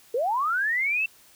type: linear sweep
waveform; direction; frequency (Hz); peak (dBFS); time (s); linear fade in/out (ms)
sine; up; 437.9 to 2700; -22; 0.14-1.06; 5
effects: white hiss -55 dBFS RMS until 1.35 s